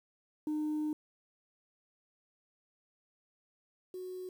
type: tone pair in turn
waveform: sine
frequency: 304.4 / 368 Hz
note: D#4 / F#4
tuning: -38 / -9 cents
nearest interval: minor third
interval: 329 cents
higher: second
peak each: -29 / -39 dBFS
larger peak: first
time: 0.47-0.93 / 3.94-4.29 s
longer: first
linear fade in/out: 2 ms
effects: tanh soft clip ceiling -30 dBFS + 10-bit